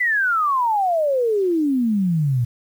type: exponential sweep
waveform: sine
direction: down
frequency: 2028 to 115.9 Hz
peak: -16 dBFS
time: 0-2.45 s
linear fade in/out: 10 ms
effects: 8-bit